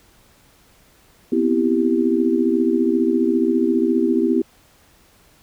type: chord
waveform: sine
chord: C major seventh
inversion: third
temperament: equal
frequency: 246.9 / 261.6 / 329.6 / 392 Hz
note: B3 / C4 / E4 / G4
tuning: 0 / 0 / 0 / 0 cents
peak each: -20 / -23 / -19 / -21 dBFS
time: 1.32-4.42 s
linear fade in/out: 5 ms
effects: pink hiss -54 dBFS RMS until 5.42 s